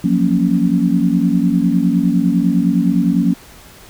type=chord; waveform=sine; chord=Gb major seventh; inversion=third; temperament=equal with one note detuned; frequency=174.61 / 184.46 / 233.1 / 277.2 Hz; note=F3 / Gb3 / Bb3 / Db4; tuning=0 / -5 / 0 / 0 cents; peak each=-17 dBFS; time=0.04-3.34 s; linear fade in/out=5 ms; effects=pink hiss -41 dBFS RMS until 3.89 s